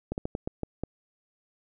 slowing click train, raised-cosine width 2 ms, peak -17 dBFS, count 7, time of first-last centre 0.12-0.836 s, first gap 59 ms, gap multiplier 1.28, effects none

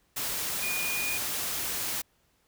sine tone in noise, 2447 Hz, D#7, 29 cents flat, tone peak -31 dBFS, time 0.62-1.18 s, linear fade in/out 10 ms, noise white, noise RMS -32 dBFS, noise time 0.16-2.02 s, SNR -2 dB, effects pink hiss -69 dBFS RMS until 2.47 s

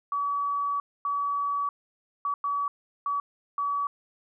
sine tone bursts at uneven times, 1140 Hz, C#6, 48 cents sharp, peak -25 dBFS, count 6, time 0.12-0.8 / 1.05-1.69 / 2.25-2.34 / 2.44-2.68 / 3.06-3.2 / 3.58-3.87 s, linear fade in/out 2 ms, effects none

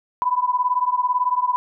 sine beating tone pair, 987.8 / 1005.8 Hz, B5 / B5, 0 / +31 cents, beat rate 18 Hz, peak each -20 / -21 dBFS, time 0.22-1.56 s, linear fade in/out 0 ms, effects none

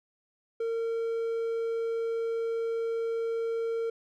triangle tone, 457.5 Hz, A#4, 32 cents flat, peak -26 dBFS, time 0.6-3.9 s, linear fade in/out 5 ms, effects none

